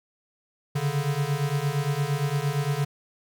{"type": "beating tone pair", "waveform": "square", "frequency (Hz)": [138.59, 147.29], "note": ["C#3", "D3"], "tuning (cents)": [0, 5], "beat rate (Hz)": 8.7, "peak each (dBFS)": [-28, -27], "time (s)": [0.75, 2.85], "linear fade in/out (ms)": 10, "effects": []}